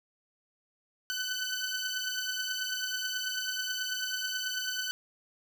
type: beating tone pair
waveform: 15% pulse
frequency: 1505 / 1514.2 Hz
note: F#6 / F#6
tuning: +29 / +40 cents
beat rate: 9.2 Hz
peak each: -27 / -30 dBFS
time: 1.1-4.91 s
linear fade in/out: 0 ms
effects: none